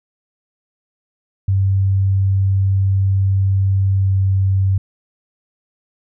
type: tone with pitch glide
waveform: sine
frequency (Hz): 96.9 to 96.23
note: G2 to G2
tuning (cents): -20 to -32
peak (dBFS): -12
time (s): 1.48-4.78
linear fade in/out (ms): 5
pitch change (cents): -12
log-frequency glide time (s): 3.95-4.12
effects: none